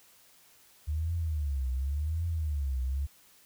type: tone with vibrato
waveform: sine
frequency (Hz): 73.42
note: D2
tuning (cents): 0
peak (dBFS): -28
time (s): 0.87-3.07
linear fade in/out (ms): 20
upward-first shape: triangle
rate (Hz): 0.9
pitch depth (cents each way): 270
effects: white hiss -60 dBFS RMS until 3.45 s